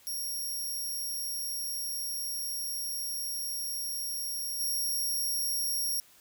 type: tone with level steps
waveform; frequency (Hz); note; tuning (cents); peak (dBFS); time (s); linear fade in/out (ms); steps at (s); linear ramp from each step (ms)
5% pulse; 5588; F8; 0; -27 / -23; 0.07-6; 0; 4.59; 20
effects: white hiss -59 dBFS RMS until 6.2 s